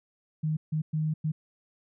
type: tone bursts at uneven times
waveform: sine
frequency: 155.4 Hz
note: D#3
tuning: 2 cents flat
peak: -25 dBFS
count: 4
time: 0.43-0.57 / 0.72-0.82 / 0.93-1.14 / 1.24-1.32 s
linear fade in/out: 10 ms
effects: none